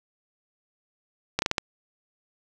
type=slowing click train; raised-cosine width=0.2 ms; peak=-6 dBFS; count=5; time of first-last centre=1.39-1.582 s; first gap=31 ms; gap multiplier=1.3; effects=none